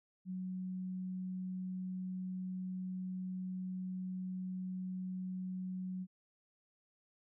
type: tone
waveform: sine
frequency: 185 Hz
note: F#3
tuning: in tune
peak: -38 dBFS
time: 0.25-6.07 s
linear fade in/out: 50 ms
effects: none